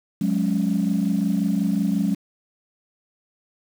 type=chord; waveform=sine; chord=F# suspended second; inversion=none; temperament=equal with one note detuned; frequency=182.13 / 207.7 / 277.2 Hz; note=F#3 / G#3 / C#4; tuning=-27 / 0 / 0 cents; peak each=-22 / -21 / -25 dBFS; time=0.21-2.15 s; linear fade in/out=5 ms; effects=tanh soft clip ceiling -12 dBFS + 7-bit

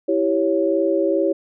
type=chord; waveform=sine; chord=C# diminished; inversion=first; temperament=equal; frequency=329.6 / 392 / 554.4 Hz; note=E4 / G4 / C#5; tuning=0 / 0 / 0 cents; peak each=-20 / -21 / -20 dBFS; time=0.08-1.33 s; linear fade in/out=10 ms; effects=none

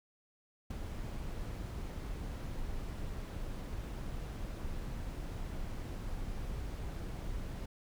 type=noise with ADSR envelope; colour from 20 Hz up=brown; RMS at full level=-35 dBFS; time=0.7-7.66 s; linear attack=9 ms; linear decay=9 ms; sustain=-5 dB; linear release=8 ms; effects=none

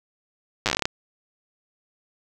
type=slowing click train; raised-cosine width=0.2 ms; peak=-4 dBFS; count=12; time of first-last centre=0.66-0.855 s; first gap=8 ms; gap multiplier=1.15; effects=none

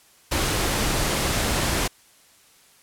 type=noise; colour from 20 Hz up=pink; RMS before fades=-23 dBFS; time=0.31-1.88 s; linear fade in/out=10 ms; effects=white hiss -55 dBFS RMS until 2.82 s + low-pass 12000 Hz 12 dB/octave

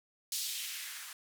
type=noise with band-pass filter sweep; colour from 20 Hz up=violet; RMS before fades=-40 dBFS; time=0.32-1.13 s; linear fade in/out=2 ms; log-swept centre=4500 to 1200 Hz; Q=1.6; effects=none

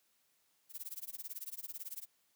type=noise with tremolo; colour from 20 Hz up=violet; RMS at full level=-42 dBFS; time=0.69-2.07 s; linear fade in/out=50 ms; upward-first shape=sine; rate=18 Hz; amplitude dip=100%; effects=white hiss -75 dBFS RMS until 2.35 s + high-pass 100 Hz 12 dB/octave

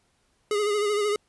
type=tone with vibrato; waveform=square; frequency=415.3 Hz; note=G#4; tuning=in tune; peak=-23 dBFS; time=0.51-1.16 s; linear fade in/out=2 ms; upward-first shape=sine; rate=13 Hz; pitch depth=43 cents each way; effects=pink hiss -68 dBFS RMS until 1.28 s + resampled to 24000 Hz

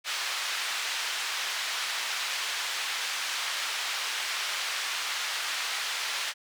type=band-pass noise; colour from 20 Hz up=white; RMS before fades=-32 dBFS; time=0.04-6.34 s; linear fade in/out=50 ms; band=1100 to 4100 Hz; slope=12 dB/octave; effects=none

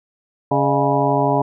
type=harmonic tone with a mistuned harmonic; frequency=139.3 Hz; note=C#3; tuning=9 cents sharp; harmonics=1 / 2 / 3 / 4 / 5 / 6 / 7; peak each=-22 / -22 / -22 / -22 / -22 / -22 / -22 dBFS; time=0.51-1.42 s; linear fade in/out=5 ms; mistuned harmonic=4; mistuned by=+140 cents; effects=none

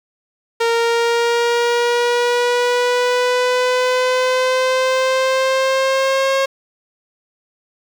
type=exponential sweep; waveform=sawtooth; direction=up; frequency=461.9 to 541 Hz; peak=-10 dBFS; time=0.6-6.46 s; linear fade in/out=10 ms; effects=low-pass 6000 Hz 12 dB/octave + 7-bit

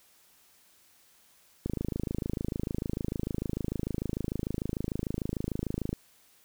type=click train; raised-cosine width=3 ms; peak=-18 dBFS; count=115; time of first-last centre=1.66-5.93 s; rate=26.7 Hz; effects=white hiss -62 dBFS RMS until 6.44 s

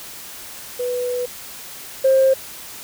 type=tone pair in turn; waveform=sine; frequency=493.9 / 531.2 Hz; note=B4 / C5; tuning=0 / +26 cents; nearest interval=minor second; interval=126 cents; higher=second; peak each=-20 / -10 dBFS; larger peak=second; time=0.79-1.26 / 2.04-2.34 s; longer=first; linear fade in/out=10 ms; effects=tanh soft clip ceiling -7 dBFS + white hiss -36 dBFS RMS until 2.83 s

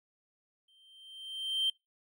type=tone with exponential growth; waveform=triangle; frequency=3136 Hz; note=G7; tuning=in tune; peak=-23 dBFS; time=0.68-1.7 s; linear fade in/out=5 ms; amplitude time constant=220 ms; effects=noise-tail reverb RT60 0.2 s tail -26 dB re dry + tanh soft clip ceiling -21 dBFS

